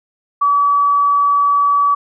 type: tone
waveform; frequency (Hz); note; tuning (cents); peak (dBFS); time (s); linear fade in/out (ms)
sine; 1144; D6; -46; -10; 0.41-1.95; 10
effects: none